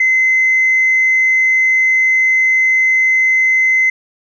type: tone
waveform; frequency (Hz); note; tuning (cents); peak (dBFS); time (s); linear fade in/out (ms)
sine; 2054; C7; -33; -8; 0-3.9; 5
effects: tanh soft clip ceiling -5 dBFS